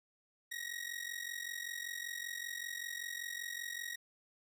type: ring-modulated tone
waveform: sawtooth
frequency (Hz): 1893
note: A#6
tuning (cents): +26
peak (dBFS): -34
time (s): 0.51-3.96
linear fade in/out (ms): 10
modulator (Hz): 22.6
effects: none